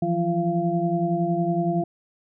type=tone cluster; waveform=sine; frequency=165.5 / 176.3 / 342.3 / 688 Hz; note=E3 / F3 / F4 / F5; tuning=+7 / +17 / -35 / -26 cents; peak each=-26 dBFS; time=0.02-1.84 s; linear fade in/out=5 ms; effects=none